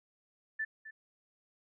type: tone with echo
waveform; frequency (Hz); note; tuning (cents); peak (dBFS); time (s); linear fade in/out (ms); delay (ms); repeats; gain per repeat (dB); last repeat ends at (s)
sine; 1760; A6; 0; -32; 0.59-0.65; 10; 260; 1; -13; 0.91
effects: none